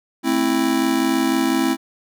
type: chord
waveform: square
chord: A minor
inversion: none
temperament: just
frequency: 220 / 264 / 330 Hz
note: A3 / C4 / E4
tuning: 0 / +16 / +2 cents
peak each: -26 / -20 / -21 dBFS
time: 0.23-1.77 s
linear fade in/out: 50 ms
effects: none